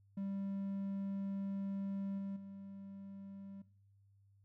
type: tone with level steps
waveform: triangle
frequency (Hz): 196.4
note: G3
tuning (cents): +4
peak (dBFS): -36 / -38 / -46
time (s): 0.17-3.62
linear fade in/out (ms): 5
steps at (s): 2.18 / 2.36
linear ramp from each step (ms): 5
effects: noise-tail reverb RT60 0.5 s tail -19 dB re dry + added 99 Hz sine -65 dBFS peak until 4.44 s